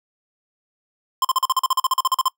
square tone bursts, 1046.5 Hz, C6, in tune, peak -16 dBFS, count 16, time 1.22-2.282 s, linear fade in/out 2 ms, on 27 ms, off 42 ms, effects noise-tail reverb RT60 0.1 s tail -23 dB re dry

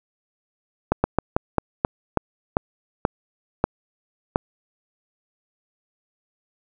slowing click train, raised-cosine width 1 ms, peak -3 dBFS, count 11, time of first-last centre 0.92-4.359 s, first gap 120 ms, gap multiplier 1.22, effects none

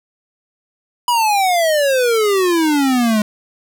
square exponential sweep, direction down, 987.8 to 207.7 Hz, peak -13 dBFS, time 1.08-3.22 s, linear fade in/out 2 ms, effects none

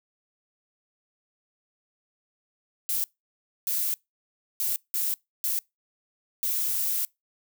violet noise bursts at uneven times, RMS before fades -27 dBFS, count 6, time 2.89-3.04 / 3.67-3.94 / 4.6-4.76 / 4.94-5.14 / 5.44-5.59 / 6.43-7.05 s, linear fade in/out 0 ms, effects noise-tail reverb RT60 0.2 s tail -25 dB re dry

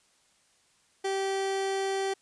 30% pulse tone, 388.3 Hz, G4, 16 cents flat, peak -25 dBFS, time 1.04-2.14 s, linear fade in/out 10 ms, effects white hiss -66 dBFS RMS until 2.21 s + resampled to 22050 Hz

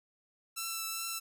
5% pulse tone with vibrato, 1332 Hz, E6, 18 cents sharp, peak -24 dBFS, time 0.56-1.2 s, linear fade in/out 20 ms, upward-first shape triangle, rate 2.5 Hz, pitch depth 18 cents each way, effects none

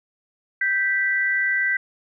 sine tone pair together, 1564.4 / 1971 Hz, G6 / B6, -4 / -4 cents, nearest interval major third, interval 400 cents, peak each -22 / -21 dBFS, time 0.61-1.77 s, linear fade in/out 5 ms, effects none

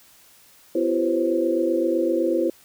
sine tone cluster, 254.4 / 337.5 / 385 / 503 / 531 Hz, C4 / E4 / G4 / B4 / C5, -48 / +41 / -31 / +32 / +25 cents, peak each -30 / -21 / -29 / -28 / -25 dBFS, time 0.75-2.5 s, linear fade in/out 5 ms, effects white hiss -53 dBFS RMS until 2.64 s

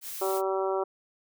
blue noise, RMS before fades -38 dBFS, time 0.01-0.42 s, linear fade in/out 50 ms
harmonic tone, 191.6 Hz, G3, 39 cents flat, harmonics 2 / 3 / 4 / 5 / 6 / 7, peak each -28 / -32 / -34 / -36 / -38 / -39 dBFS, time 0.21-0.84 s, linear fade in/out 10 ms
effects none

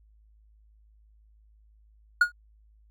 triangle tone with exponential decay, 1440 Hz, F#6, 47 cents flat, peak -11 dBFS, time 2.21-2.32 s, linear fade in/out 5 ms, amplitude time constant 23 ms, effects added 53 Hz sine -56 dBFS peak until 2.9 s

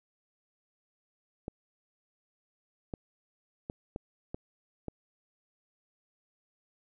clicks, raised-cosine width 2 ms, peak -23 dBFS, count 6, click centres 1.481 / 2.938 / 3.699 / 3.961 / 4.345 / 4.883 s, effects none

